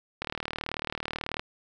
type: click train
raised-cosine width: 0.3 ms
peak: -15 dBFS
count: 46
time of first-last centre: 0.22-1.395 s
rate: 38.3 Hz
effects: none